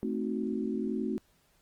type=chord; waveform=sine; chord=A diminished seventh; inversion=none; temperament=equal; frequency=220 / 261.6 / 311.1 / 370 Hz; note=A3 / C4 / Eb4 / Gb4; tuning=0 / 0 / 0 / 0 cents; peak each=-33 / -35 / -38 / -36 dBFS; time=0.03-1.18 s; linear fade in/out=0 ms; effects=pink hiss -68 dBFS RMS until 1.61 s + Opus 24 kbps